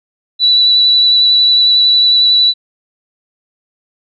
sine tone with vibrato, 3951 Hz, B7, in tune, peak -6 dBFS, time 0.39-2.54 s, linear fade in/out 50 ms, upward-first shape sine, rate 11 Hz, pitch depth 12 cents each way, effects none

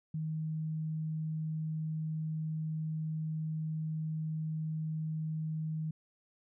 sine tone, 157.2 Hz, D#3, 18 cents sharp, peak -33 dBFS, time 0.14-5.91 s, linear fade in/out 5 ms, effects none

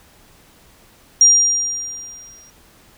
sine tone with exponential decay, 5700 Hz, F8, 34 cents sharp, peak -5 dBFS, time 1.21-2.5 s, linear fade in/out 2 ms, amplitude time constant 280 ms, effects pink hiss -50 dBFS RMS until 2.97 s

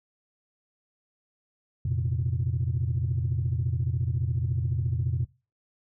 sine chord, F suspended fourth, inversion none, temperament equal, 87.31 / 116.54 / 130.81 Hz, F2 / Bb2 / C3, 0 / 0 / 0 cents, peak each -28 dBFS, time 1.85-5.25 s, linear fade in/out 5 ms, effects noise-tail reverb RT60 0.3 s tail -20 dB re dry + tanh soft clip ceiling -18 dBFS

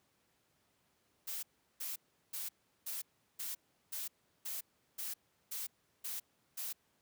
blue noise bursts, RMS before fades -41 dBFS, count 11, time 1.27-6.73 s, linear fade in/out 10 ms, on 160 ms, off 370 ms, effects pink hiss -75 dBFS RMS until 7.01 s + high-pass 100 Hz 12 dB/octave

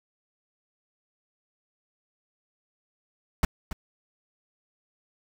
brown noise with echo, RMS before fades -20 dBFS, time 3.43-3.45 s, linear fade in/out 2 ms, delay 280 ms, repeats 1, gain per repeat -12 dB, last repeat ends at 3.73 s, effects none

